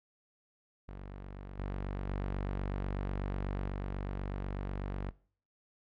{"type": "tone with level steps", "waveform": "sawtooth", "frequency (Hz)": 48.12, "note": "G1", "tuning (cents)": -31, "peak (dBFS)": [-39, -31, -29, -31], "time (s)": [0.88, 5.11], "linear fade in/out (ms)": 10, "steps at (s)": [1.59, 2.09, 3.68], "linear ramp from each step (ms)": 2, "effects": ["noise-tail reverb RT60 0.5 s tail -22 dB re dry", "low-pass 2000 Hz 12 dB/octave"]}